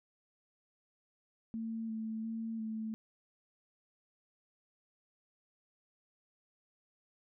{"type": "tone with pitch steps", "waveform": "sine", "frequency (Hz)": [225.3, 221.1, 225.4, 220.1], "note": ["A3", "A3", "A3", "A3"], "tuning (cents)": [41, 9, 42, 1], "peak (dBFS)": -36, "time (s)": [1.54, 2.94], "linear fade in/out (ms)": 0, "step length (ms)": 350, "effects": []}